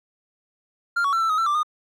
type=tone with pitch steps; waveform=triangle; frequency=1395 / 1124 / 1344 / 1329 / 1259 / 1338 / 1177 / 1225 Hz; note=F6 / C#6 / E6 / E6 / D#6 / E6 / D6 / D#6; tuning=-2 / +24 / +33 / +14 / +20 / +25 / +3 / -27 cents; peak=-17 dBFS; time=0.96-1.632 s; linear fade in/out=10 ms; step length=84 ms; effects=none